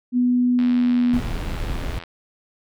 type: tone with pitch glide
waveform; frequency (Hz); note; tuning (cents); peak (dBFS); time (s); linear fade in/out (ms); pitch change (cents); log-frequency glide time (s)
sine; 246.9 to 244.1; B3 to B3; 0 to -20; -15; 0.12-1.21; 50; -20; 0.51-1.06
type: click train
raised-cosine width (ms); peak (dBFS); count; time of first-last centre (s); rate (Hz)
0.3; -20; 124; 0.59-2.037; 85
type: noise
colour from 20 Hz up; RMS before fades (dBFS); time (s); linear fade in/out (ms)
brown; -26; 1.13-1.99; 5
effects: none